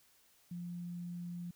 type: tone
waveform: sine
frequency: 174.61 Hz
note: F3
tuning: in tune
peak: -40 dBFS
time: 0.51-1.51 s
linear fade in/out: 5 ms
effects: white hiss -68 dBFS RMS until 1.55 s